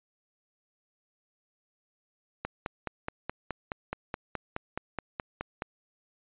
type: click train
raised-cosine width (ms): 0.5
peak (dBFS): -17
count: 16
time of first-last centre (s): 2.45-5.621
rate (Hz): 4.73
effects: resampled to 8000 Hz